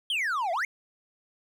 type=exponential two-way sweep; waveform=triangle; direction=down then up; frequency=3322 to 645 to 2274 Hz; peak=-24 dBFS; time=0.1-0.65 s; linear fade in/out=2 ms; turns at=0.52 s; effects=none